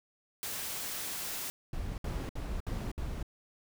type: noise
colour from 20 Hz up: white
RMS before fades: -38 dBFS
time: 0.43-1.5 s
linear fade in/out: 0 ms
type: noise bursts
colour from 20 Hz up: brown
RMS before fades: -36 dBFS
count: 5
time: 1.73-3.228 s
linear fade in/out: 2 ms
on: 250 ms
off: 62 ms
effects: none